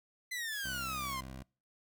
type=exponential sweep; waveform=sawtooth; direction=down; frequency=2043 to 1024 Hz; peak=-33 dBFS; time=0.31-1.21 s; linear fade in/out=10 ms
type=noise; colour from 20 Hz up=blue; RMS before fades=-50 dBFS; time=0.52-1.14 s; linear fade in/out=2 ms
type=tone with vibrato; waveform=15% pulse; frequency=65.4 Hz; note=C2; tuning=in tune; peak=-38 dBFS; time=0.64-1.43 s; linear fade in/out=10 ms; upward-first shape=sine; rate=20 Hz; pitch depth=30 cents each way
effects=noise-tail reverb RT60 0.4 s tail -26 dB re dry